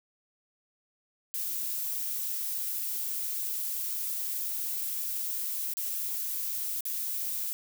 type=noise with dropouts; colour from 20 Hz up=violet; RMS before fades=-33 dBFS; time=1.34-7.53 s; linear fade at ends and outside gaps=0 ms; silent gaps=5.737-5.77 / 6.807-6.854 s; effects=none